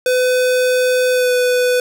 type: tone with pitch glide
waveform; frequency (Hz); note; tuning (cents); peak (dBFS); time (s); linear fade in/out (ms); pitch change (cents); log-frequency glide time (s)
square; 504 to 497.3; B4 to B4; +35 to +12; -13; 0.06-1.8; 2; -23; 1.12-1.32
effects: none